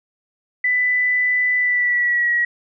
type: tone with pitch glide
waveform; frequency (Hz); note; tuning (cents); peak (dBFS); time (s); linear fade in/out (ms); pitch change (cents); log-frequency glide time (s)
sine; 1992 to 1912; B6 to A#6; +14 to +43; -15; 0.64-2.45; 5; -71; 1.57-2.31
effects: none